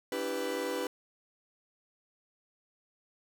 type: chord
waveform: 40% pulse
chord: E minor seventh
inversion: third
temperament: equal with one note detuned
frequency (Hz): 287.6 / 329.6 / 392 / 493.9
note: D4 / E4 / G4 / B4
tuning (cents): -36 / 0 / 0 / 0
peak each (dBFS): -39 / -40 / -37 / -34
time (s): 0.12-0.87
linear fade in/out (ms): 2
effects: none